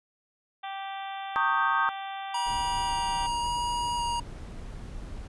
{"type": "harmonic tone", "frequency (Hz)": 390.6, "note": "G4", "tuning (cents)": -6, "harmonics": [2, 3, 4, 5, 6, 7, 8, 9], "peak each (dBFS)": [-35, -43, -45, -47, -49, -50, -49, -47], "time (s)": [0.63, 3.27], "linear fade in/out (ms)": 10}
{"type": "chord", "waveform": "sine", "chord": "Eb dominant seventh", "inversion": "second", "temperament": "equal with one note detuned", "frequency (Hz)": [912.1, 1108.7, 1244.5, 1568], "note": ["Bb5", "Db6", "Eb6", "G6"], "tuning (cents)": [-38, 0, 0, 0], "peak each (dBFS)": [-29, -28, -28, -28], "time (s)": [1.36, 1.89], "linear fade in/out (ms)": 0}
{"type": "tone with vibrato", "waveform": "square", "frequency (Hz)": 952, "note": "A#5", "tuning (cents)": 36, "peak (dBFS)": -28, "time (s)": [2.34, 4.2], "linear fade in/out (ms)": 5, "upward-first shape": "square", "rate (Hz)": 0.91, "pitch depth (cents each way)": 8}
{"type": "noise", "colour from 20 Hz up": "brown", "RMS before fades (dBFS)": -39, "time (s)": [2.46, 5.28], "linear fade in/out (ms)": 10}
{"effects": ["resampled to 24000 Hz"]}